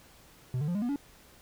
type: tone with pitch steps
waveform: triangle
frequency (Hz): 126.6 / 148.82 / 174.95 / 205.7 / 241.8 / 284.2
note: B2 / D3 / F3 / G#3 / B3 / C#4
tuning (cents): +43 / +23 / +3 / -16 / -36 / +43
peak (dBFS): -26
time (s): 0.54-0.96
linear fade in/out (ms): 2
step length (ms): 70
effects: pink hiss -57 dBFS RMS until 1.41 s